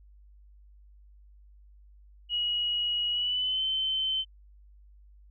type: tone with pitch glide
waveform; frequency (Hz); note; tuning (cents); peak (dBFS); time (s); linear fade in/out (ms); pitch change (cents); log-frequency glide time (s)
sine; 2904 to 3077; F#7 to G7; -33 to -33; -26; 2.29-4.25; 50; +100; 3.11-3.63
effects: added 50 Hz sine -52 dBFS peak until 5.3 s